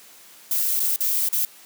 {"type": "noise with dropouts", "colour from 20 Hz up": "violet", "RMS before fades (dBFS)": -22, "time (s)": [0.51, 1.45], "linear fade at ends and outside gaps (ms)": 2, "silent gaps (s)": [[0.796, 0.802], [0.961, 1.005], [1.288, 1.328]], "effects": ["white hiss -48 dBFS RMS until 1.65 s", "high-pass 200 Hz 12 dB/octave"]}